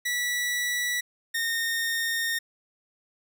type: tone pair in turn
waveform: sawtooth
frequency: 1950 / 1837.7 Hz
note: B6 / A#6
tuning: -23 / -25 cents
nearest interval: minor second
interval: 102 cents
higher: first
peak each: -22 dBFS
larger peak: neither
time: 0.05-1.01 / 1.34-2.39 s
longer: second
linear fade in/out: 10 ms
effects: none